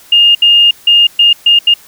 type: tone bursts at uneven times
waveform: sine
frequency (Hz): 2830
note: F7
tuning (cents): +22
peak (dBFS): -3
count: 6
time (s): 0.12-0.35 / 0.42-0.71 / 0.87-1.07 / 1.19-1.33 / 1.46-1.59 / 1.67-1.74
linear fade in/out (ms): 5
effects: white hiss -40 dBFS RMS until 1.87 s